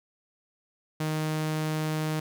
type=tone; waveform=sawtooth; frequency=155.56 Hz; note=D#3; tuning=in tune; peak=-23 dBFS; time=1-2.2 s; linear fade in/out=5 ms; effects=none